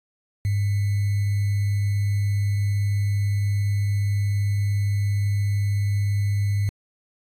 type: tone with sample-and-hold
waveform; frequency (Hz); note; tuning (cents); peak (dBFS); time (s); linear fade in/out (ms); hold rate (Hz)
sine; 101.2; G#2; -44; -19; 0.45-6.69; 0; 2100
effects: AAC 48 kbps